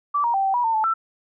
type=tone with pitch steps; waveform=sine; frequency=1160 / 942 / 780 / 775 / 970 / 902 / 872 / 1334 Hz; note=D6 / A#5 / G5 / G5 / B5 / A5 / A5 / E6; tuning=-22 / +18 / -9 / -20 / -31 / +43 / -16 / +20 cents; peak=-18 dBFS; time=0.14-0.94 s; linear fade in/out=10 ms; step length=100 ms; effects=none